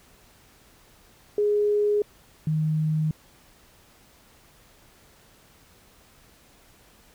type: tone pair in turn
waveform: sine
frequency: 415.3 / 155.56 Hz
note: G#4 / D#3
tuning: 0 / 0 cents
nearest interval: octave + perfect fourth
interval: 1700 cents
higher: first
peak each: -19 / -21 dBFS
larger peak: first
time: 1.38-2.02 / 2.47-3.11 s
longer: neither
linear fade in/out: 2 ms
effects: pink hiss -56 dBFS RMS until 7.14 s